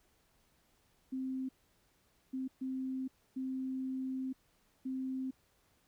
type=tone bursts at uneven times; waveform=sine; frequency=261.6 Hz; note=C4; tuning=in tune; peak=-35 dBFS; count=5; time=1.12-1.49 / 2.33-2.48 / 2.61-3.08 / 3.36-4.33 / 4.85-5.31 s; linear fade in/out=10 ms; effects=pink hiss -72 dBFS RMS until 5.87 s